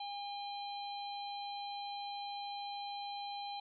harmonic tone with a mistuned harmonic, 810 Hz, G#5, 43 cents flat, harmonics 1 / 3 / 4 / 5, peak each -41 / -55 / -51 / -48 dBFS, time 0-3.6 s, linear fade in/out 5 ms, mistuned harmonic 4, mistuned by -45 cents, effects none

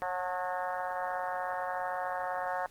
harmonic tone with a mistuned harmonic, 182.3 Hz, F#3, 25 cents flat, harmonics 3 / 4 / 5 / 6 / 7 / 8 / 9 / 10, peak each -38 / -35 / -37 / -40 / -44 / -43 / -43 / -45 dBFS, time 0.02-2.66 s, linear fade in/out 0 ms, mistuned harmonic 5, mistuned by -32 cents, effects pink hiss -60 dBFS RMS until 2.7 s + Opus 32 kbps

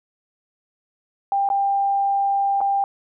sine tone with dropouts, 794 Hz, G5, 22 cents sharp, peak -17 dBFS, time 1.32-2.84 s, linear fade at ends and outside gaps 1 ms, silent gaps 1.489-1.501 / 2.606-2.613 s, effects none

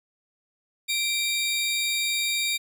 sawtooth tone pair together, 2349 / 3729 Hz, D7 / A#7, 0 / 0 cents, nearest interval minor sixth, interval 800 cents, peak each -23 / -24 dBFS, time 0.88-2.58 s, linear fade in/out 20 ms, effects none

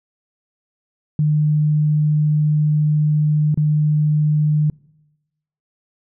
sine tone with dropouts, 151.2 Hz, D#3, 49 cents flat, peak -13 dBFS, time 1.19-4.7 s, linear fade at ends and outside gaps 2 ms, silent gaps 3.544-3.574 s, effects noise-tail reverb RT60 1.0 s tail -25 dB re dry

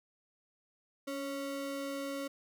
square ring-modulated tone, 415.3 Hz, G#4, in tune, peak -34 dBFS, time 1.07-2.28 s, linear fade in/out 10 ms, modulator 135 Hz, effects none

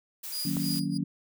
blue noise, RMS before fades -38 dBFS, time 0.23-0.8 s, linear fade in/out 10 ms
35% pulse tone with tremolo, 4886 Hz, D#8, 32 cents flat, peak -30 dBFS, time 0.32-0.98 s, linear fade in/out 10 ms, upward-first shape sine, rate 3.1 Hz, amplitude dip 95%
sine chord, D# minor seventh, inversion none, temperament just, 155.56 / 186.68 / 233.3 / 280 Hz, D#3 / F#3 / A#3 / C#4, 0 / +16 / +2 / +18 cents, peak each -33 / -32 / -34 / -32 dBFS, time 0.45-1.04 s, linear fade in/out 5 ms
click, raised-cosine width 1 ms, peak -25 dBFS, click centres 0.569 s
effects none

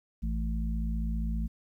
harmonic tone, 55 Hz, A1, in tune, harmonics 1 / 3 / 4, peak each -29 / -37 / -37 dBFS, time 0.22-1.48 s, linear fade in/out 20 ms, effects 11-bit

